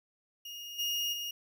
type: tone with level steps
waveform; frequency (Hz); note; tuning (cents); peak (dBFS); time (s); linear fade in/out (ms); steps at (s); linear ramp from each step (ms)
35% pulse; 2853; F7; +36; -40 / -29 / -34; 0.45-1.31; 5; 0.78 / 1.12; 20
effects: none